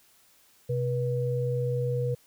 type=tone pair together; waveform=sine; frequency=128.4 / 484.4 Hz; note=C3 / B4; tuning=-32 / -34 cents; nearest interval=octave + major seventh; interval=2298 cents; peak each=-27 / -29 dBFS; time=0.69-2.15 s; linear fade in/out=10 ms; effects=white hiss -61 dBFS RMS until 2.26 s